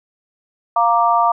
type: chord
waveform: sine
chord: Bb major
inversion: second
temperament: equal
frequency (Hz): 698.5 / 932.3 / 1174.7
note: F5 / Bb5 / D6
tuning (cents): 0 / 0 / 0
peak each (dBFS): -16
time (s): 0.76-1.32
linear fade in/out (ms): 5
effects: none